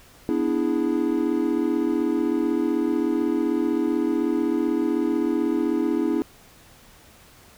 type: chord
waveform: triangle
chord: E dominant seventh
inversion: second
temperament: equal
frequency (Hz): 246.9 / 293.7 / 329.6 / 415.3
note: B3 / D4 / E4 / G#4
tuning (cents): 0 / 0 / 0 / 0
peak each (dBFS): -25 / -23 / -22 / -27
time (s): 0.29-6.22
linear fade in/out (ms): 0
effects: pink hiss -51 dBFS RMS until 7.57 s